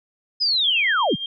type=linear sweep; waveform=sine; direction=down; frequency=5110 to 89 Hz; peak=-17 dBFS; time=0.4-1.16 s; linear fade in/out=20 ms
type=tone with tremolo; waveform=sine; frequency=3200 Hz; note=G7; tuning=35 cents sharp; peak=-24 dBFS; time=0.64-1.26 s; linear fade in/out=2 ms; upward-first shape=sine; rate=8.7 Hz; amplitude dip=60%
effects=none